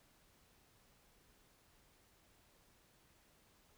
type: silence
effects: pink hiss -70 dBFS RMS until 3.77 s